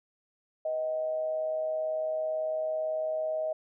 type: tone with amplitude modulation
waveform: sine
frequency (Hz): 629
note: D#5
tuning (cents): +19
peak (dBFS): -26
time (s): 0.65-3.53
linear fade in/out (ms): 5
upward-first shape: sine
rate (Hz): 138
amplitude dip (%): 45
effects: none